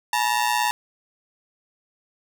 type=ring-modulated tone; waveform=sawtooth; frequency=905 Hz; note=A5; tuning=48 cents sharp; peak=-13 dBFS; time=0.13-0.71 s; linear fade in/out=0 ms; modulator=58.9 Hz; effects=none